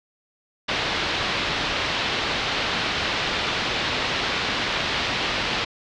white low-pass noise, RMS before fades -25 dBFS, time 0.68-5.65 s, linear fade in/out 10 ms, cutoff 4100 Hz, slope 24 dB/octave, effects low-pass 7000 Hz 12 dB/octave

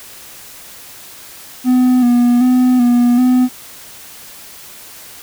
triangle tone with vibrato, 246.9 Hz, B3, in tune, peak -6 dBFS, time 1.64-3.49 s, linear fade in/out 50 ms, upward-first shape square, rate 1.3 Hz, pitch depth 35 cents each way, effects white hiss -36 dBFS RMS until 5.22 s

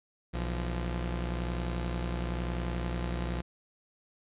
sawtooth tone pair together, 61 / 171.94 Hz, B1 / F3, -21 / -27 cents, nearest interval octave + tritone, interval 1794 cents, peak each -28 / -33 dBFS, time 0.33-3.42 s, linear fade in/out 20 ms, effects resampled to 8000 Hz

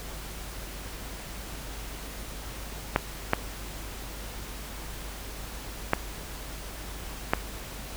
clicks, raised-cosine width 0.5 ms, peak -5 dBFS, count 4, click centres 2.961 / 3.334 / 5.934 / 7.335 s, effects added 50 Hz sine -40 dBFS peak until 7.96 s + pink hiss -41 dBFS RMS until 7.96 s

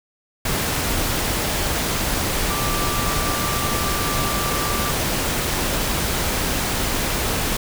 sine tone in noise, 1174.7 Hz, D6, in tune, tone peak -27 dBFS, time 2.5-4.91 s, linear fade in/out 5 ms, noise pink, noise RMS -22 dBFS, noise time 0.45-7.57 s, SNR -8 dB, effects none

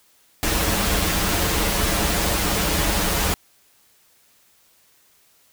pink noise with comb filter, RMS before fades -21 dBFS, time 0.43-3.34 s, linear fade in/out 0 ms, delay 7.9 ms, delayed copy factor -0.6, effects white hiss -58 dBFS RMS until 5.52 s

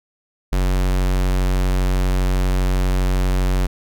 square tone, 46.25 Hz, F#1, in tune, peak -16 dBFS, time 0.52-3.67 s, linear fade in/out 10 ms, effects none

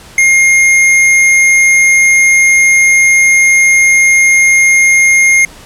square tone, 2131 Hz, C7, 31 cents sharp, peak -5 dBFS, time 0.18-5.45 s, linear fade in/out 2 ms, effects pink hiss -35 dBFS RMS until 5.65 s + low-pass 11000 Hz 12 dB/octave

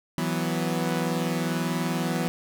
sawtooth chord, E suspended second, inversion none, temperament equal, 164.81 / 185 / 246.9 Hz, E3 / F#3 / B3, 0 / 0 / 0 cents, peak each -24 / -26 / -26 dBFS, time 0.18-2.28 s, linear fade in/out 0 ms, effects none

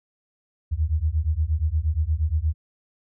sine beating tone pair, 74.1 / 82.6 Hz, D2 / E2, +16 / +4 cents, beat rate 8.5 Hz, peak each -23 dBFS, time 0.71-2.54 s, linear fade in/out 20 ms, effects none

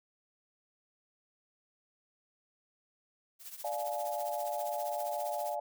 blue noise with tremolo, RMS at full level -43 dBFS, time 3.39-5.56 s, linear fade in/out 50 ms, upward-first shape triangle, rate 15 Hz, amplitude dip 80%
sine chord, D diminished, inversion none, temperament equal with one note detuned, 587.3 / 698.5 / 847.6 Hz, D5 / F5 / Ab5, 0 / 0 / +35 cents, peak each -37 / -37 / -38 dBFS, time 3.64-5.6 s, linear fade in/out 5 ms
effects none

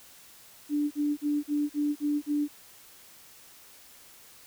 sine tone bursts, 293.7 Hz, D4, in tune, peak -24 dBFS, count 7, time 0.69-2.482 s, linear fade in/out 50 ms, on 220 ms, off 42 ms, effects white hiss -53 dBFS RMS until 4.46 s

